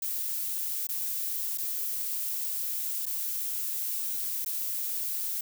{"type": "noise with dropouts", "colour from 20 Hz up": "violet", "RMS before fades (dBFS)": -32, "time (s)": [0.02, 5.41], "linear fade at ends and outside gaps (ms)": 5, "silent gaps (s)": [[0.871, 0.889], [1.576, 1.582], [3.057, 3.064], [4.448, 4.46]], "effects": []}